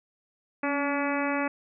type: harmonic tone with a mistuned harmonic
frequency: 285.1 Hz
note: C#4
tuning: 49 cents sharp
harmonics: 1 / 2 / 3 / 4 / 5 / 6 / 7 / 8 / 9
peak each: -29 / -32 / -34 / -35 / -36 / -37 / -37 / -38 / -39 dBFS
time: 0.63-1.48 s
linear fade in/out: 5 ms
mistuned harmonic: 1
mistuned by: -34 cents
effects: none